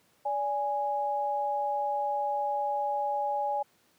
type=tone pair together; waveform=sine; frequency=578 / 828.8 Hz; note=D5 / G#5; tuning=-28 / -4 cents; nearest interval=tritone; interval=624 cents; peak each=-33 / -28 dBFS; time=0.25-3.63 s; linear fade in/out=10 ms; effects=pink hiss -66 dBFS RMS until 3.98 s + high-pass 150 Hz 12 dB/octave